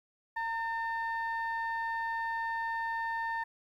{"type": "tone pair together", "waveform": "sine", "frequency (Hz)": [916.3, 1800], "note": ["A#5", "A6"], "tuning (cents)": [-30, 39], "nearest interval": "octave", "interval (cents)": 1169, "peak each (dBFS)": [-32, -34], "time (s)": [0.36, 3.44], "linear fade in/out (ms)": 10, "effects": ["tanh soft clip ceiling -27 dBFS", "11-bit"]}